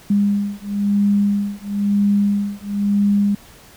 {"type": "beating tone pair", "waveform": "sine", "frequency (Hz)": [202.3, 203.3], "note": ["G#3", "G#3"], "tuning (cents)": [-45, -37], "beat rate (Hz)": 1, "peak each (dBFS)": [-18, -18], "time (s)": [0.1, 3.35], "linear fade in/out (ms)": 5, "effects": ["pink hiss -45 dBFS RMS until 3.76 s"]}